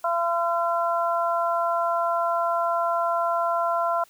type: harmonic tone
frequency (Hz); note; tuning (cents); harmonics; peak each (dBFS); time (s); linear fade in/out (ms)
340; F4; -46; 2 / 3 / 4; -24 / -26 / -27; 0.04-4.04; 5
effects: white hiss -57 dBFS RMS until 4.09 s